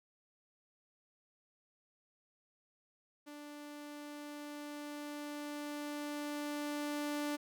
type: tone with level ramp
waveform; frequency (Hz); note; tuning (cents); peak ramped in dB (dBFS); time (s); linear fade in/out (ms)
sawtooth; 293.7; D4; 0; -44 to -31; 3.26-7.37; 20
effects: none